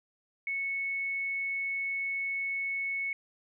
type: tone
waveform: sine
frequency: 2207 Hz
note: C#7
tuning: 8 cents flat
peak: -30 dBFS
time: 0.47-3.13 s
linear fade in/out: 2 ms
effects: none